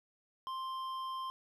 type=tone with hard clipping; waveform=triangle; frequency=1050 Hz; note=C6; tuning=6 cents sharp; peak=-39 dBFS; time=0.47-1.3 s; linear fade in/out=0 ms; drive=11 dB; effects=none